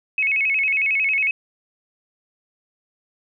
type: tone with vibrato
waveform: sine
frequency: 2370 Hz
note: D7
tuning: 15 cents sharp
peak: -17 dBFS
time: 0.18-1.31 s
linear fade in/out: 2 ms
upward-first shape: square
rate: 11 Hz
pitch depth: 130 cents each way
effects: none